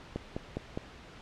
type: click train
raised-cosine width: 2 ms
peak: -20 dBFS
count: 4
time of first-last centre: 0.16-0.775 s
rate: 4.88 Hz
effects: pink hiss -50 dBFS RMS until 1.21 s + low-pass 4000 Hz 12 dB/octave